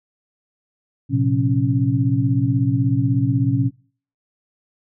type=tone cluster; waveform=sine; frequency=114 / 130.3 / 177 / 275.7 Hz; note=A#2 / C3 / F3 / C#4; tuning=-38 / -7 / +23 / -9 cents; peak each=-20 / -19 / -28 / -21 dBFS; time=1.09-3.71 s; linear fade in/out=50 ms; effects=noise-tail reverb RT60 0.5 s tail -26 dB re dry